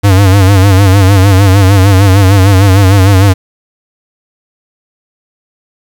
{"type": "tone with vibrato", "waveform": "square", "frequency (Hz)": 97, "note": "G2", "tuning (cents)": -18, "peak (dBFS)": -3, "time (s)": [0.03, 3.34], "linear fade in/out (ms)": 20, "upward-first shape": "sine", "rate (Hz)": 6.6, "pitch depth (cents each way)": 85, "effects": ["7-bit"]}